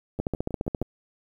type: two click trains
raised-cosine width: 2 ms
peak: -22 / -13 dBFS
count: 5 / 10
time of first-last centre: 0.19-0.825 / 0.2-0.816 s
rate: 6.3 / 14.6 Hz
effects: 9-bit